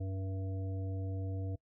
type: harmonic tone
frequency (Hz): 95.6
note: G2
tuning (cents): -43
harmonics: 1 / 3 / 5 / 7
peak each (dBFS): -35 / -45 / -49 / -52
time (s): 0-1.56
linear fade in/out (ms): 10
effects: noise-tail reverb RT60 0.1 s tail -23 dB re dry